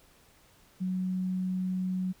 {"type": "tone", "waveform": "sine", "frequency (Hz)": 185, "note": "F#3", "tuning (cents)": 0, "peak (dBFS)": -28, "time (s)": [0.8, 2.13], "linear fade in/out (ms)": 20, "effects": ["pink hiss -61 dBFS RMS until 2.2 s"]}